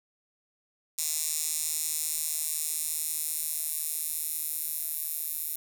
10% pulse tone with high-pass filter sweep, 155.2 Hz, D#3, 4 cents flat, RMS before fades -32 dBFS, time 0.98-5.56 s, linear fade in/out 5 ms, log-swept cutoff 7500 to 12000 Hz, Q 1.6, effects none

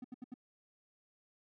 triangle tone bursts, 249.4 Hz, B3, 17 cents sharp, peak -40 dBFS, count 4, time 0.02-0.341 s, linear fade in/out 5 ms, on 24 ms, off 75 ms, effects none

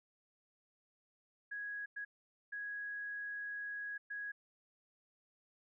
sine tone bursts at uneven times, 1661.2 Hz, G#6, in tune, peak -40 dBFS, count 4, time 1.51-1.86 / 1.96-2.05 / 2.52-3.98 / 4.1-4.32 s, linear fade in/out 10 ms, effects none

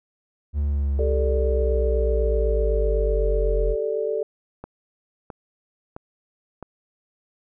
triangle linear sweep, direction down, 73.42 to 43.65 Hz, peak -18 dBFS, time 0.53-3.76 s, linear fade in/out 50 ms
sine chord, G suspended second, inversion none, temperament equal, 392 / 440 / 587.3 Hz, G4 / A4 / D5, 0 / 0 / 0 cents, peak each -29 / -24 / -28 dBFS, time 0.99-4.23 s, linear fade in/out 2 ms
click train, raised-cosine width 1 ms, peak -21 dBFS, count 4, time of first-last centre 4.64-6.627 s, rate 1.51 Hz
effects none

